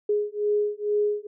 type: beating tone pair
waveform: sine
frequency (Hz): 415.3 / 417.5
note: G#4 / G#4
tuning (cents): 0 / +9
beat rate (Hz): 2.2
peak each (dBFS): -25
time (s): 0.09-1.27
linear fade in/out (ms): 5
effects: none